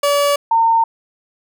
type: tone pair in turn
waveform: 30% pulse / sine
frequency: 573 / 911.3 Hz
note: D5 / A#5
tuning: -43 / -39 cents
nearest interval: minor sixth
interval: 804 cents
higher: second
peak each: -10 dBFS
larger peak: neither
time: 0.03-0.36 / 0.51-0.84 s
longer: neither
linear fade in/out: 5 ms
effects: none